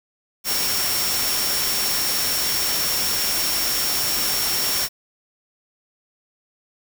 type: tone in noise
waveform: sine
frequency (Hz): 5500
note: F8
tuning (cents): -27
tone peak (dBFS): -25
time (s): 0.44-4.89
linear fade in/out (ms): 50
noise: white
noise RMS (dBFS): -23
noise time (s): 0.44-4.89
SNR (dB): -5
effects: none